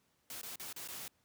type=noise with dropouts; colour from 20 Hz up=white; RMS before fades=-45 dBFS; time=0.3-1.08 s; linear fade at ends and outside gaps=2 ms; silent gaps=0.415-0.431 / 0.558-0.597 / 0.728-0.762 / 0.877-0.885 s; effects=pink hiss -75 dBFS RMS until 1.24 s + high-pass 80 Hz 12 dB/octave